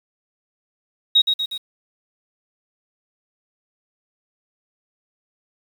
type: tone with echo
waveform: sine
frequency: 3785 Hz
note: A#7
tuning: 26 cents sharp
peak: -10 dBFS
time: 1.15-1.22 s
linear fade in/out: 10 ms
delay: 120 ms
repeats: 3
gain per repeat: -5 dB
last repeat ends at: 1.58 s
effects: 7-bit